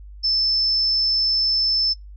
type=tone; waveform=sine; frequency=5274 Hz; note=E8; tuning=in tune; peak=-17 dBFS; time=0.23-1.94 s; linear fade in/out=20 ms; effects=noise-tail reverb RT60 0.2 s tail -24 dB re dry + added 50 Hz sine -37 dBFS peak until 2.16 s